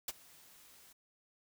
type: noise with ADSR envelope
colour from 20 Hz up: white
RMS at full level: -36 dBFS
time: 0.08-0.93 s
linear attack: 4 ms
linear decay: 31 ms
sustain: -24 dB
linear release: 9 ms
effects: none